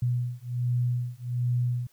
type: beating tone pair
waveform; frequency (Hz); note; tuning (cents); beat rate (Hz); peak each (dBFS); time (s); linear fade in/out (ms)
sine; 121.9 / 123.2; B2 / B2; -22 / -4; 1.3; -28; 0.02-1.87; 5
effects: white hiss -64 dBFS RMS until 1.92 s